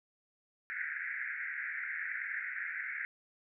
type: band-pass noise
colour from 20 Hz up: pink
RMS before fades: -39 dBFS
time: 0.7-3.05 s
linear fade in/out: 0 ms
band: 1500 to 2200 Hz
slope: 96 dB/octave
effects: none